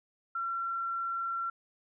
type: tone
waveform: sine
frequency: 1361 Hz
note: F6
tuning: 45 cents flat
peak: -31 dBFS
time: 0.35-1.5 s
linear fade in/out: 5 ms
effects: none